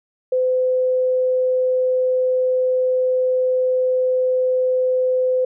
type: tone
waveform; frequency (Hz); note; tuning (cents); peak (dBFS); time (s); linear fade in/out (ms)
sine; 510; C5; -44; -15; 0.32-5.45; 5
effects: none